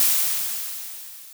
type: noise with level ramp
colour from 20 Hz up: blue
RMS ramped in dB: -17 to -44 dBFS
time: 0-1.33 s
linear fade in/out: 2 ms
effects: none